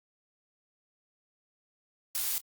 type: noise with echo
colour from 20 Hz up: blue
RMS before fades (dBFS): -31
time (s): 2.15-2.38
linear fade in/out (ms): 0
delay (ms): 26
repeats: 1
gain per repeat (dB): -15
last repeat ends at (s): 2.406
effects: Opus 48 kbps